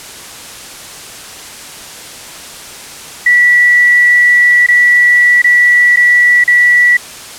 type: tone with dropouts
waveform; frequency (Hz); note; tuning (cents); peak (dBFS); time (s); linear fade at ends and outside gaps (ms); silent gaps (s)
sine; 1951; B6; -22; -4; 3.26-6.97; 5; 4.665-4.685 / 5.419-5.442 / 5.961-5.97 / 6.44-6.477
effects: white hiss -29 dBFS RMS until 7.38 s + low-pass 10000 Hz 12 dB/octave